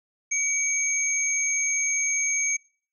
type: tone pair together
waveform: sine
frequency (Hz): 2275 / 6435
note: C#7 / G8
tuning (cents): +44 / +44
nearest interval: octave + tritone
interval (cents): 1800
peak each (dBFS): -27 / -24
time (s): 0.31-2.57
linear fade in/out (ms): 10
effects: noise-tail reverb RT60 0.5 s tail -24 dB re dry